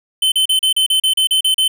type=tone bursts; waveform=square; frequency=3065 Hz; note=G7; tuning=40 cents flat; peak=-12 dBFS; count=11; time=0.22-1.68 s; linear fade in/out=5 ms; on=100 ms; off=36 ms; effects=none